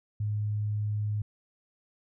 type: tone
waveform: sine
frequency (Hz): 105.1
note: G#2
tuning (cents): +21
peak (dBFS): -27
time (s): 0.2-1.22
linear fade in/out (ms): 5
effects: none